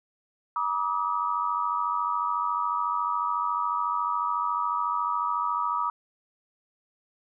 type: tone cluster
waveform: sine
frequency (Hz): 960 / 1172 / 1266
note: B5 / D6 / D#6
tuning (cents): -49 / -4 / +30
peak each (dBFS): -29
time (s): 0.56-5.9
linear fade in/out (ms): 2
effects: none